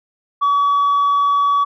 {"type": "tone", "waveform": "sine", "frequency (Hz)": 1137, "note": "C#6", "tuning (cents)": 44, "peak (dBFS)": -10, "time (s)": [0.41, 1.65], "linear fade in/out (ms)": 20, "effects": ["tanh soft clip ceiling -11 dBFS"]}